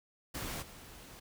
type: noise with level steps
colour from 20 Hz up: pink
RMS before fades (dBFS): -40 / -52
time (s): 0.34-1.2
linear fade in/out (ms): 10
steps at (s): 0.61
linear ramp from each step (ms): 20
effects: none